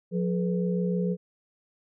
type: tone cluster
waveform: sine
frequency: 178.9 / 424.6 / 491.1 Hz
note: F3 / G#4 / B4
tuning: +42 / +38 / -10 cents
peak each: -25 / -32 / -33 dBFS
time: 0.11-1.17 s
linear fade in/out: 50 ms
effects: none

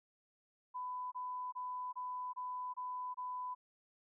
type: tone bursts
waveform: sine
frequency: 1000 Hz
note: B5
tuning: 21 cents sharp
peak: -39 dBFS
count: 7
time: 0.74-3.55 s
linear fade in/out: 20 ms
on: 380 ms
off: 25 ms
effects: none

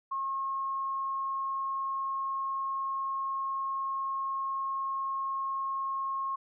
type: tone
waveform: sine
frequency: 1081 Hz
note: C#6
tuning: 44 cents flat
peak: -30 dBFS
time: 0.11-6.36 s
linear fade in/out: 10 ms
effects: none

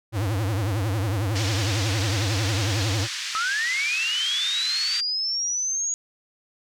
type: tone with vibrato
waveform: square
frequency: 103.1 Hz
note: G#2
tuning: 12 cents flat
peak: -23 dBFS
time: 0.12-3.08 s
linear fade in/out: 50 ms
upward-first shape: triangle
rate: 11 Hz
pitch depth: 240 cents each way
type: band-pass noise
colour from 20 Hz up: white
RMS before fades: -31 dBFS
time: 1.35-5.01 s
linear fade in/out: 10 ms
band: 1500 to 6000 Hz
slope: 24 dB/octave
type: linear sweep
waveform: sine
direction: up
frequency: 1257 to 6740 Hz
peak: -23 dBFS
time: 3.35-5.94 s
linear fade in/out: 0 ms
effects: none

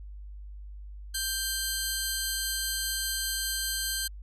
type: tone pair together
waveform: 10% pulse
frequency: 1568 / 4183 Hz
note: G6 / C8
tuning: 0 / -1 cents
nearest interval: octave + perfect fourth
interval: 1699 cents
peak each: -23 / -25 dBFS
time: 1.14-4.08 s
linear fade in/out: 10 ms
effects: added 50 Hz sine -40 dBFS peak until 4.22 s + resampled to 32000 Hz

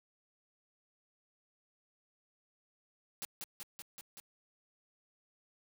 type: noise with echo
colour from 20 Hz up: white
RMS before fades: -41 dBFS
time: 3.22-3.25 s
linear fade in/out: 0 ms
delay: 190 ms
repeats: 5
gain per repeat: -2 dB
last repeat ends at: 4.2 s
effects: high-pass 100 Hz 12 dB/octave

